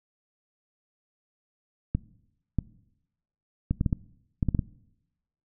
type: clicks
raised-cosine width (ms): 5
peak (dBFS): -12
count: 10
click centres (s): 1.95 / 2.587 / 3.71 / 3.811 / 3.862 / 3.928 / 4.428 / 4.487 / 4.548 / 4.592
effects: noise-tail reverb RT60 0.9 s tail -21 dB re dry